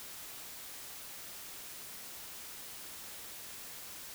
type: silence
effects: white hiss -47 dBFS RMS until 4.14 s